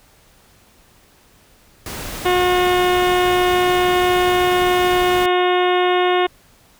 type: noise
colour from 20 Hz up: pink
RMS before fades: -29 dBFS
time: 1.86-5.26 s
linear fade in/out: 2 ms
type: harmonic tone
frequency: 360.9 Hz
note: F#4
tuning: 43 cents flat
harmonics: 1 / 2 / 3 / 4 / 5 / 6 / 7 / 8 / 9 / 10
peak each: -16 / -19 / -23 / -28 / -28 / -28 / -33 / -28 / -34 / -32 dBFS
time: 2.25-6.27 s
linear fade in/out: 10 ms
effects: pink hiss -52 dBFS RMS until 6.79 s